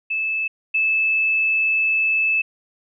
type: tone pair in turn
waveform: sine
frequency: 2618 / 2618 Hz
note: E7 / E7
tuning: -13 / -13 cents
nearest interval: unison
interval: 0 cents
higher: neither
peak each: -20 / -16 dBFS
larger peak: second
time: 0.1-0.48 / 0.74-2.42 s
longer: second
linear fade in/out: 10 ms
effects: none